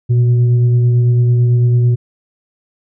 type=tone with frequency modulation; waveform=sine; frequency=120 Hz; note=B2; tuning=49 cents flat; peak=-8 dBFS; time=0.09-1.96 s; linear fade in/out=20 ms; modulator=249 Hz; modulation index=0.26; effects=none